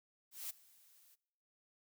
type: noise with ADSR envelope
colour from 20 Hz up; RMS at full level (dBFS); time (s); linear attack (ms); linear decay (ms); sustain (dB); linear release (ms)
blue; -42; 0.31-1.16; 190; 12; -24; 23
effects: noise-tail reverb RT60 0.9 s tail -23 dB re dry